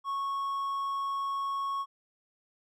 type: tone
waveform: triangle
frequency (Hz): 1103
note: C#6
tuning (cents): -9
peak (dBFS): -28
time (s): 0.04-1.86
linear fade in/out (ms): 50
effects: none